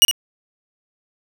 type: tone with echo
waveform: sawtooth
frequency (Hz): 2885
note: F#7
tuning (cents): -44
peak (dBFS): -3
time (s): 0.02-0.05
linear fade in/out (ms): 0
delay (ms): 62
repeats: 1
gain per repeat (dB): -10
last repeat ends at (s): 0.112
effects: none